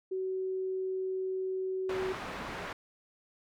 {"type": "tone", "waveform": "sine", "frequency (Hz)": 376.6, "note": "F#4", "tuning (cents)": 31, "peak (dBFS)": -31, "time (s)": [0.11, 2.13], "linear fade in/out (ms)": 10}
{"type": "low-pass noise", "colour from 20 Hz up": "white", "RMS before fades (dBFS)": -40, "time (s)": [1.89, 2.73], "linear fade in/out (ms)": 5, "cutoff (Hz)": 1600, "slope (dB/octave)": 12}
{"effects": []}